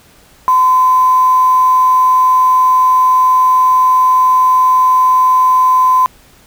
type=tone with quantisation; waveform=sine; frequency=1021 Hz; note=C6; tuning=43 cents flat; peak=-6 dBFS; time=0.48-6.06 s; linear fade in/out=0 ms; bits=5; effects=pink hiss -45 dBFS RMS until 6.46 s